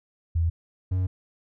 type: tone pair in turn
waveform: sine / triangle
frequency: 83 / 92.49 Hz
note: E2 / F#2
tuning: +12 / 0 cents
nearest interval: major second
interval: 188 cents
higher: second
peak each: -20 dBFS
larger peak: neither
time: 0.35-0.5 / 0.91-1.07 s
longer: second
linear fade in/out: 10 ms
effects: none